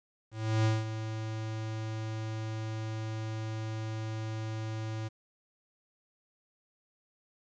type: tone with ADSR envelope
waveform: square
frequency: 110 Hz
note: A2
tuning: in tune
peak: -24 dBFS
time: 0.31-5.09 s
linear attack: 340 ms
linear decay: 190 ms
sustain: -11 dB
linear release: 19 ms
effects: resampled to 16000 Hz + 10-bit